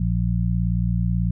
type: harmonic tone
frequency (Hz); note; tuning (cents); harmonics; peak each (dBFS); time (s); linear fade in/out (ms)
58.3; A#1; +1; 1 / 2 / 3; -23 / -23 / -23; 0-1.31; 5
effects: none